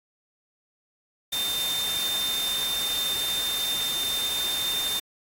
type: tone in noise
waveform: sine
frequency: 3600 Hz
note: A7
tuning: 39 cents sharp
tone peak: -26 dBFS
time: 1.32-5 s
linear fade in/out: 10 ms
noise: white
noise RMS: -32 dBFS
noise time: 1.32-5 s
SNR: +3 dB
effects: AAC 48 kbps